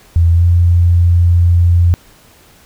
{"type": "tone with pitch glide", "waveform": "sine", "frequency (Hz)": [84.1, 86.66], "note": ["E2", "F2"], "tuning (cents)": [35, -13], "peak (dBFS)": -6, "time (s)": [0.16, 1.94], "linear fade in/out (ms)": 0, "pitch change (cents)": 52, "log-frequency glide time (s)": [0.33, 0.44], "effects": ["pink hiss -45 dBFS RMS until 2.65 s"]}